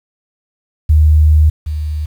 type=tone pair in turn; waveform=sine; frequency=76.8 / 76.09 Hz; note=D#2 / D#2; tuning=-22 / -38 cents; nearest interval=unison; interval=16 cents; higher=first; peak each=-5 / -16 dBFS; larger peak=first; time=0.89-1.5 / 1.66-2.06 s; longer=first; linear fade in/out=10 ms; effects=7-bit